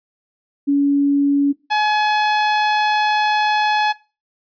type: tone pair in turn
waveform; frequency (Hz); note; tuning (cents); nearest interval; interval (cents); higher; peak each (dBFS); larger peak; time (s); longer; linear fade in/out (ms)
sine / sawtooth; 282.7 / 847.1; C#4 / G#5; +34 / +34; octave + perfect fifth; 1900; second; -12 / -11; second; 0.67-1.53 / 1.7-3.93; second; 20
effects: noise-tail reverb RT60 0.3 s tail -19 dB re dry + resampled to 11025 Hz